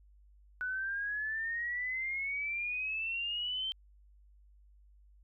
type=exponential sweep; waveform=sine; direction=up; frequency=1480 to 3136 Hz; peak=-33 dBFS; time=0.61-3.72 s; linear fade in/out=0 ms; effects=added 50 Hz sine -58 dBFS peak until 5.23 s